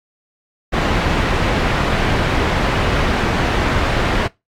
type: low-pass noise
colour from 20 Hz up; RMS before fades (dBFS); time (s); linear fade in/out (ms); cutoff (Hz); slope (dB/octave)
pink; -17; 0.72-4.28; 20; 2600; 12
effects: noise-tail reverb RT60 0.2 s tail -21 dB re dry + AAC 64 kbps